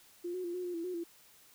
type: tone with pitch steps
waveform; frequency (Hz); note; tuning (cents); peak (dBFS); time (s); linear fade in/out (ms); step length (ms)
sine; 349.5 / 366.8 / 346.1 / 362.5 / 354.4 / 334.1 / 363.5 / 339.5; F4 / F#4 / F4 / F#4 / F4 / E4 / F#4 / F4; +1 / -15 / -16 / -35 / +25 / +23 / -31 / -49; -35; 0.24-1.04; 10; 100
effects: white hiss -61 dBFS RMS until 1.54 s